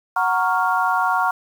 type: chord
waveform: sine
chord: Gb major seventh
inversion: none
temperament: equal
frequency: 740 / 932.3 / 1108.7 / 1396.9 Hz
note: Gb5 / Bb5 / Db6 / F6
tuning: 0 / 0 / 0 / 0 cents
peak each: -22 dBFS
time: 0.16-1.31 s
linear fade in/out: 5 ms
effects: 7-bit